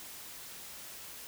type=silence; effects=white hiss -47 dBFS RMS until 1.27 s